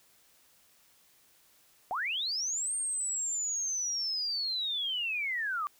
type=linear two-way sweep; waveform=sine; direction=up then down; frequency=670 to 8750 to 1137 Hz; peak=-30 dBFS; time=1.91-5.67 s; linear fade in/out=0 ms; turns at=2.74 s; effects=white hiss -64 dBFS RMS until 5.79 s